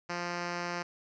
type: tone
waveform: 5% pulse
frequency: 174.5 Hz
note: F3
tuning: 1 cent flat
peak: -22 dBFS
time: 0.09-0.83 s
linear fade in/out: 10 ms
effects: resampled to 16000 Hz